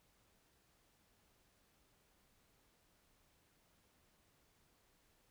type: silence
effects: pink hiss -74 dBFS RMS until 5.3 s